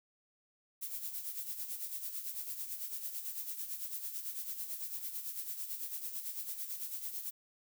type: noise with tremolo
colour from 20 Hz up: violet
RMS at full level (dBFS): -39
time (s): 0.81-7.31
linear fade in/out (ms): 20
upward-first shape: sine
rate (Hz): 9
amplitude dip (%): 60
effects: none